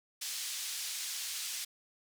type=band-pass noise; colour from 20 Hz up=pink; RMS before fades=-39 dBFS; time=0.21-1.65 s; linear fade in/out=10 ms; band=3700 to 11000 Hz; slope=12 dB/octave; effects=none